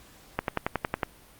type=click train; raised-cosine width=0.5 ms; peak=-10 dBFS; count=8; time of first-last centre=0.39-1.032 s; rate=10.9 Hz; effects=pink hiss -54 dBFS RMS until 1.39 s + Opus 48 kbps